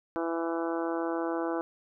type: harmonic tone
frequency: 166.4 Hz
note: E3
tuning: 17 cents sharp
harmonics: 2 / 3 / 4 / 5 / 6 / 7 / 8 / 9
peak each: -31 / -35 / -37 / -39 / -41 / -42 / -43 / -44 dBFS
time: 0.16-1.61 s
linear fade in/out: 0 ms
effects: none